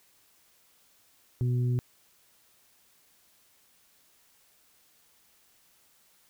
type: harmonic tone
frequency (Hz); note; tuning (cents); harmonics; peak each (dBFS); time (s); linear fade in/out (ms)
123.47; B2; 0; 1 / 2 / 3; -24 / -38 / -40; 1.41-1.79; 0
effects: white hiss -64 dBFS RMS until 6.29 s